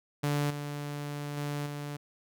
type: tone with level steps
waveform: sawtooth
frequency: 145.5 Hz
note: D3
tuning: 16 cents flat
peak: -23 / -31 / -28 / -32 dBFS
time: 0.23-1.97 s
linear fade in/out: 10 ms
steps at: 0.5 / 1.37 / 1.66 s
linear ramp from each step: 5 ms
effects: none